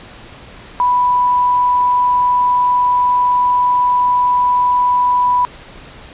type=tone; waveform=sine; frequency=987.8 Hz; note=B5; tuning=in tune; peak=-10 dBFS; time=0.8-5.45 s; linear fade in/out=0 ms; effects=pink hiss -37 dBFS RMS until 6.13 s + resampled to 8000 Hz